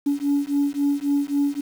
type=beating tone pair; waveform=sine; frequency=282.7 / 286.4 Hz; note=C#4 / D4; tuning=+34 / -43 cents; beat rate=3.7 Hz; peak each=-21 dBFS; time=0.06-1.61 s; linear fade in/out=10 ms; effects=tanh soft clip ceiling -14 dBFS + 7-bit